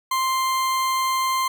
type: tone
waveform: 40% pulse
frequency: 1048 Hz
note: C6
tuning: 2 cents sharp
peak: -19 dBFS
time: 0.11-1.48 s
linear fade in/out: 5 ms
effects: none